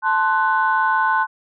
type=chord; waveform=sine; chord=F# diminished; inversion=first; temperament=equal with one note detuned; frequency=880 / 1046.5 / 1492 Hz; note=A5 / C6 / F#6; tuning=0 / 0 / +14 cents; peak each=-19 dBFS; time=0.02-1.27 s; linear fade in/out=50 ms; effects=tanh soft clip ceiling -6 dBFS